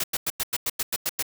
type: noise bursts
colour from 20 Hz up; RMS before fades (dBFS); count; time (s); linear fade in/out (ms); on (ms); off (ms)
white; -26; 10; 0-1.226; 5; 38; 94
effects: none